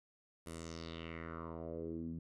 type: tone with low-pass filter sweep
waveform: 10% pulse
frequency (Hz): 82.41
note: E2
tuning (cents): 0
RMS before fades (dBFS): -45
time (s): 0.46-2.19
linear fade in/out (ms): 5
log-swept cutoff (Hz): 11000 to 190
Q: 3.5
effects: none